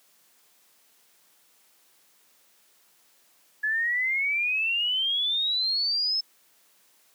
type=exponential sweep; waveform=sine; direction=up; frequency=1700 to 5274 Hz; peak=-23 dBFS; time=3.63-6.21 s; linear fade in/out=10 ms; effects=white hiss -62 dBFS RMS until 7.14 s + high-pass 200 Hz 12 dB/octave